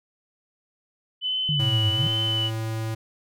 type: tone with vibrato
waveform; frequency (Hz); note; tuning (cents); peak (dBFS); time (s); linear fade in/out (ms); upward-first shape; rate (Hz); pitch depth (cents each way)
sine; 2996; F#7; +21; -23; 1.21-2.51; 50; sine; 1.3; 27
type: linear two-way sweep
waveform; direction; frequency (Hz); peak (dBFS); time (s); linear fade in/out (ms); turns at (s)
sine; down then up; 155.3 to 96 to 155.3; -23; 1.49-2.07; 0; 1.91
type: tone with pitch glide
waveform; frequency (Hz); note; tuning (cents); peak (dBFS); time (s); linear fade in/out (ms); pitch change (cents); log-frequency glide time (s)
square; 110 to 111.28; A2 to A2; 0 to +20; -27; 1.59-2.95; 10; +20; 2-2.09
effects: none